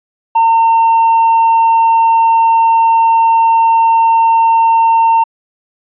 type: tone with hard clipping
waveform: sine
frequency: 910 Hz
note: A#5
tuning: 42 cents flat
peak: -7 dBFS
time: 0.35-5.24 s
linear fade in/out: 10 ms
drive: 2 dB
effects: resampled to 8000 Hz